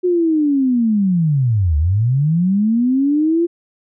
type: linear two-way sweep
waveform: sine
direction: down then up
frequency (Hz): 366.3 to 71.4 to 347.4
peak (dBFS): -12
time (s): 0.03-3.47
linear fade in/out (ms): 20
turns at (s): 1.77
effects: none